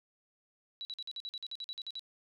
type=tone bursts; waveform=sine; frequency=3919 Hz; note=B7; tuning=14 cents flat; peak=-38 dBFS; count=14; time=0.81-1.994 s; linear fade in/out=0 ms; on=40 ms; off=48 ms; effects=none